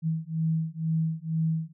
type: beating tone pair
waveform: sine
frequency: 160 / 162.1 Hz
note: D#3 / E3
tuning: +49 / -29 cents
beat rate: 2.1 Hz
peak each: -28 dBFS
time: 0.02-1.73 s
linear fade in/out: 50 ms
effects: none